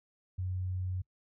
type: tone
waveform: sine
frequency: 92.1 Hz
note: F#2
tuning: 7 cents flat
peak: -32 dBFS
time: 0.38-1.02 s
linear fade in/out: 10 ms
effects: noise-tail reverb RT60 0.1 s tail -24 dB re dry